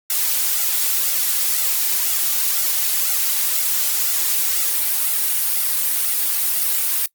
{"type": "noise with flanger", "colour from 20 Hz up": "blue", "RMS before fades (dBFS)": -19, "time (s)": [0.1, 7.06], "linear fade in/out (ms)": 2, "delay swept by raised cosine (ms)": [1.4, 3.5], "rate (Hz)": 2, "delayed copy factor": 0.6, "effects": ["noise-tail reverb RT60 0.1 s tail -23 dB re dry", "Opus 48 kbps"]}